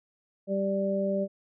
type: harmonic tone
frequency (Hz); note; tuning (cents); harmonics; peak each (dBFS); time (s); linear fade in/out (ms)
196; G3; 0; 1 / 2 / 3; -29 / -33 / -28; 0.47-1.28; 50
effects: none